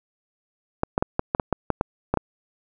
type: clicks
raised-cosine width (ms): 1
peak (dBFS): -6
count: 11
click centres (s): 0.834 / 0.979 / 1.025 / 1.194 / 1.349 / 1.398 / 1.527 / 1.703 / 1.811 / 2.14 / 2.173
effects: none